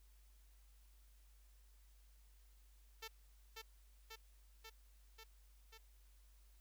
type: tone with echo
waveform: 5% pulse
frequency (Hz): 445.4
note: A4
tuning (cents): +21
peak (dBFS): -36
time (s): 3.02-3.08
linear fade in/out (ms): 10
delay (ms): 540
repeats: 5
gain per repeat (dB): -2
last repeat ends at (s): 5.78
effects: added 50 Hz sine -63 dBFS peak until 6.6 s + white hiss -75 dBFS RMS until 6.6 s